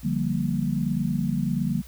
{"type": "chord", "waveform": "sine", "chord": "G minor seventh", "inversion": "second", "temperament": "equal with one note detuned", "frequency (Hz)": [146.16, 174.61, 196, 233.1], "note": ["D3", "F3", "G3", "Bb3"], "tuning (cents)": [-8, 0, 0, 0], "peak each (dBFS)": -28, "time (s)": [0.03, 1.82], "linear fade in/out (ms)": 20, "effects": ["added 60 Hz sine -43 dBFS peak until 1.87 s", "white hiss -51 dBFS RMS until 1.87 s"]}